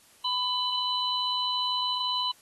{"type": "harmonic tone", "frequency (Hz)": 999, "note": "B5", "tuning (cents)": 20, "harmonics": [1, 3, 4], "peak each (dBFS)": [-30, -30, -30], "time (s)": [0.24, 2.32], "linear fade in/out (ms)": 10, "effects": ["white hiss -58 dBFS RMS until 2.41 s", "AAC 32 kbps"]}